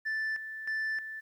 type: tone with tremolo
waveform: sine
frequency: 1760 Hz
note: A6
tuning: in tune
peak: -27 dBFS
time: 0.05-1.21 s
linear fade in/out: 20 ms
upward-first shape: square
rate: 1.6 Hz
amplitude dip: 70%
effects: tanh soft clip ceiling -29 dBFS + 11-bit